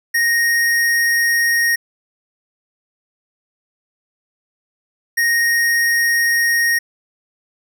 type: tone pair in turn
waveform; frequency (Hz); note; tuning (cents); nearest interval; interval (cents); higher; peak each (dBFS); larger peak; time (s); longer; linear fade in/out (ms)
square; 1864.7 / 1864.7; A#6 / A#6; 0 / 0; unison; 0; neither; -14; neither; 0.14-1.76 / 5.17-6.79; neither; 10
effects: none